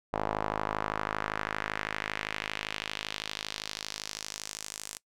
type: tone with band-pass filter sweep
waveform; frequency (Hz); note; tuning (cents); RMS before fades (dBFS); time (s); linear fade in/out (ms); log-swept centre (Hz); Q
sawtooth; 52.6; G#1; +23; -36; 0.13-4.97; 0; 800 to 8100; 1.6
effects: noise-tail reverb RT60 0.1 s tail -22 dB re dry